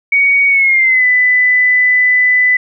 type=tone with pitch glide; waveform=sine; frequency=2242 to 1997.4 Hz; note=C#7 to B6; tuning=+19 to +19 cents; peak=-7 dBFS; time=0.12-2.57 s; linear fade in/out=5 ms; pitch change=-200 cents; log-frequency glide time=0.49-1.05 s; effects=none

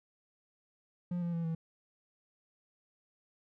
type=tone with pitch steps; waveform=triangle; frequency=176.2 / 171.78 / 167.47 / 163.26 Hz; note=F3 / F3 / E3 / E3; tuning=+16 / -28 / +28 / -16 cents; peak=-30 dBFS; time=1.11-1.55 s; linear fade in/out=5 ms; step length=110 ms; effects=none

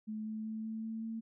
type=tone with pitch steps; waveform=sine; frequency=215.9 / 217.7 / 219.4 / 221.2 / 223 / 224.8 Hz; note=A3 / A3 / A3 / A3 / A3 / A3; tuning=-33 / -18 / -5 / +9 / +23 / +37 cents; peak=-37 dBFS; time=0.07-1.21 s; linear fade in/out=20 ms; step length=190 ms; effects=none

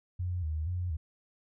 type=tone with vibrato; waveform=sine; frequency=83.5 Hz; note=E2; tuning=23 cents sharp; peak=-30 dBFS; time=0.19-0.97 s; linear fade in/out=10 ms; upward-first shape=square; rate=2.1 Hz; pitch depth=120 cents each way; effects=none

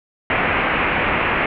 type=low-pass noise; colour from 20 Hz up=white; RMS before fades=-19 dBFS; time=0.3-1.46 s; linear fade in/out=2 ms; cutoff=2600 Hz; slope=48 dB/octave; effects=none

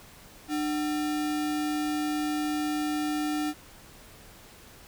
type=tone with sample-and-hold; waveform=sine; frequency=300 Hz; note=D4; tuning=37 cents sharp; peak=-26 dBFS; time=0.48-3.54 s; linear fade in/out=50 ms; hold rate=1050 Hz; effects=pink hiss -51 dBFS RMS until 4.87 s

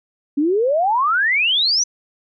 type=exponential sweep; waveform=sine; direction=up; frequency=274.8 to 6090 Hz; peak=-14 dBFS; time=0.37-1.84 s; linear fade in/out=10 ms; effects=none

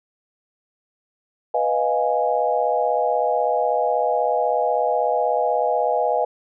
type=chord; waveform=sine; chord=F half-diminished seventh; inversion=second; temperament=equal; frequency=493.9 / 622.3 / 698.5 / 830.6 Hz; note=Cb5 / Eb5 / F5 / Ab5; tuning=0 / 0 / 0 / 0 cents; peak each=-23 dBFS; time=1.54-6.25 s; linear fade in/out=5 ms; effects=none

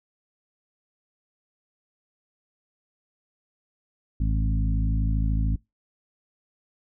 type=harmonic tone with a mistuned harmonic; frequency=53.7 Hz; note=A1; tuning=41 cents flat; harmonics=1 / 2 / 3 / 4 / 5; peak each=-22 / -28 / -32 / -34 / -36 dBFS; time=4.2-5.56 s; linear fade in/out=5 ms; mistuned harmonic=2; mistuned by=-15 cents; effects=noise-tail reverb RT60 0.2 s tail -24 dB re dry

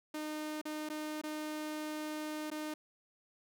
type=tone with dropouts; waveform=sawtooth; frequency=305.9 Hz; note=D#4; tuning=29 cents flat; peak=-34 dBFS; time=0.14-2.74 s; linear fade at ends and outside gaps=5 ms; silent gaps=0.615-0.653 / 0.89-0.899 / 1.215-1.236 / 2.503-2.514 s; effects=none

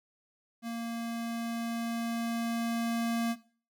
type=tone with level ramp; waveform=square; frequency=231.7 Hz; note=A#3; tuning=10 cents flat; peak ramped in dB=-35 to -28 dBFS; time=0.62-3.36 s; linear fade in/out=50 ms; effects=noise-tail reverb RT60 0.4 s tail -17 dB re dry

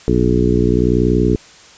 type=harmonic tone with a mistuned harmonic; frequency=60.7 Hz; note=B1; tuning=29 cents flat; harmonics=1 / 2 / 3 / 4 / 5 / 6 / 7; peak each=-19 / -19 / -19 / -19 / -19 / -19 / -19 dBFS; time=0.08-1.36 s; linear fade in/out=0 ms; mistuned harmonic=1; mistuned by=-39 cents; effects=white hiss -42 dBFS RMS until 1.77 s + resampled to 16000 Hz

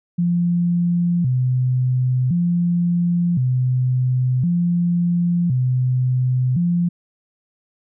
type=tone with vibrato; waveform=sine; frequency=148.7 Hz; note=D3; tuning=22 cents sharp; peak=-15 dBFS; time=0.18-6.89 s; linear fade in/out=10 ms; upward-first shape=square; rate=0.47 Hz; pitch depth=270 cents each way; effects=none

